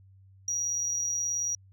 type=tone with amplitude modulation; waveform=sine; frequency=5760 Hz; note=F#8; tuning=47 cents flat; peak=-25 dBFS; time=0.48-1.55 s; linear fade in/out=2 ms; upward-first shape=sine; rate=38.6 Hz; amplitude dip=30%; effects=tanh soft clip ceiling -23 dBFS + added 96 Hz sine -53 dBFS peak until 1.72 s